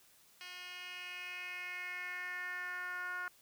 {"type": "tone with band-pass filter sweep", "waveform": "10% pulse", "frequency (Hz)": 359.9, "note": "F#4", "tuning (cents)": -48, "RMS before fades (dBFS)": -43, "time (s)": [0.41, 3.28], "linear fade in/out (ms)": 0, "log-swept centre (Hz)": [3400, 1400], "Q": 4, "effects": ["white hiss -65 dBFS RMS until 3.41 s"]}